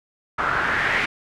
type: noise with low-pass filter sweep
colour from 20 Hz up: white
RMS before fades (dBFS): -22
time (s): 0.38-1.06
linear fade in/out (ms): 10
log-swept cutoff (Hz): 1300 to 2100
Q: 3.7
effects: none